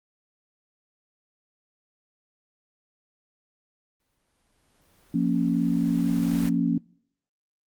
pink noise with exponential growth, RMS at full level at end -36 dBFS, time 4-6.49 s, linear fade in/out 2 ms, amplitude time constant 540 ms
sine chord, Bb minor, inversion second, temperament equal, 174.61 / 233.1 / 277.2 Hz, F3 / Bb3 / Db4, 0 / 0 / 0 cents, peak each -25 dBFS, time 5.14-6.78 s, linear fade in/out 5 ms
effects noise-tail reverb RT60 0.6 s tail -25 dB re dry + Opus 24 kbps

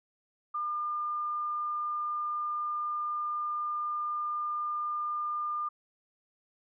sine tone, 1204 Hz, D6, 43 cents sharp, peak -30 dBFS, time 0.54-5.69 s, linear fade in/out 10 ms, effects none

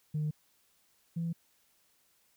sine tone pair in turn, 152 / 167.31 Hz, D#3 / E3, -40 / +26 cents, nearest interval major second, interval 166 cents, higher second, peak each -28 / -30 dBFS, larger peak first, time 0.14-0.31 / 1.16-1.33 s, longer neither, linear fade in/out 10 ms, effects tanh soft clip ceiling -27 dBFS + white hiss -70 dBFS RMS until 2.36 s

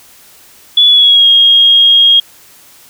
sine tone with pitch glide, 3426 to 3260 Hz, A7 to G#7, -47 to -33 cents, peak -3 dBFS, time 0.77-2.2 s, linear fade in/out 5 ms, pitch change -86 cents, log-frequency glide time 0.88-1.27 s, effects white hiss -41 dBFS RMS until 2.89 s

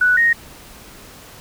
sine tone pair in turn, 1480 / 1864.7 Hz, F#6 / A#6, 0 / 0 cents, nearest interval major third, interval 400 cents, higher second, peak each -11 dBFS, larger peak neither, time 0.01-0.17 / 0.17-0.33 s, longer neither, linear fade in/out 5 ms, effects pink hiss -41 dBFS RMS until 1.4 s

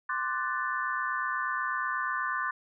sine chord, D dominant seventh, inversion third, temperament equal with one note detuned, 1046.5 / 1174.7 / 1494.6 / 1760 Hz, C6 / D6 / F#6 / A6, 0 / 0 / +17 / 0 cents, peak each -34 dBFS, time 0.09-2.51 s, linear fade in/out 5 ms, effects none

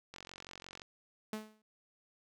click train, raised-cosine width 0.2 ms, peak -30 dBFS, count 32, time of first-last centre 0.14-0.818 s, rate 45.7 Hz
sawtooth tone with exponential decay, 215.7 Hz, A3, 34 cents flat, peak -31 dBFS, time 1.33-1.62 s, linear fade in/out 2 ms, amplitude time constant 61 ms
effects none

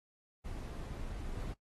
brown noise with level steps, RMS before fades -42 / -40 dBFS, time 0.44-1.54 s, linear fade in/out 20 ms, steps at 1.36 s, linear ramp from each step 10 ms, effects noise-tail reverb RT60 0.1 s tail -18 dB re dry + AAC 32 kbps

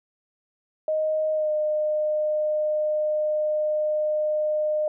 sine tone with pitch glide, 622.3 to 609.5 Hz, D#5 to D#5, 0 to -36 cents, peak -21 dBFS, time 0.88-4.88 s, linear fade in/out 2 ms, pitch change -36 cents, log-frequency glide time 1.33-1.51 s, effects none

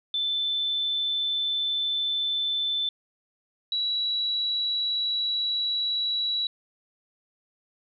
sine tone pair in turn, 3527 / 3913 Hz, A7 / B7, +3 / -17 cents, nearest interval major second, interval 180 cents, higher second, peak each -24 dBFS, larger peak neither, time 0.14-2.89 / 3.72-6.47 s, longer neither, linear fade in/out 2 ms, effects none

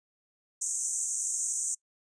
pink band-pass noise, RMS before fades -32 dBFS, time 0.61-1.75 s, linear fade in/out 10 ms, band 6200 to 9000 Hz, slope 96 dB/octave, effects noise-tail reverb RT60 0.1 s tail -24 dB re dry + resampled to 22050 Hz

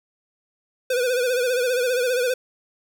square tone with vibrato, 498 Hz, B4, 14 cents sharp, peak -20 dBFS, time 0.9-2.34 s, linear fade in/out 5 ms, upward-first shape sine, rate 15 Hz, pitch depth 71 cents each way, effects 9-bit

